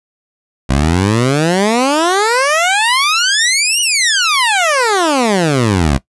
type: exponential two-way sweep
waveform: 15% pulse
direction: up then down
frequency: 63.9 to 2960 to 63.9 Hz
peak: -4 dBFS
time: 0.69-5.98 s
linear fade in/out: 10 ms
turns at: 3.81 s
effects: noise-tail reverb RT60 0.1 s tail -18 dB re dry + resampled to 24000 Hz